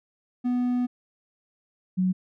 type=tone pair in turn; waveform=triangle / sine; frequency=246.9 / 184.97 Hz; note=B3 / F#3; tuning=0 / 0 cents; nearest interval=perfect fourth; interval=500 cents; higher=first; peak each=-20 dBFS; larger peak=neither; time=0.44-0.87 / 1.97-2.13 s; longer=first; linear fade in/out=20 ms; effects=none